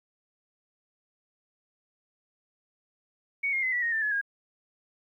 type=tone with pitch steps; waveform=sine; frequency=2233 / 2135 / 2041 / 1950.7 / 1864.8 / 1782.6 / 1704.1 / 1629 Hz; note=C#7 / C7 / C7 / B6 / A#6 / A6 / G#6 / G#6; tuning=+12 / +34 / -44 / -22 / 0 / +22 / +44 / -34 cents; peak=-25 dBFS; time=3.43-4.214 s; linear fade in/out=10 ms; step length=98 ms; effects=11-bit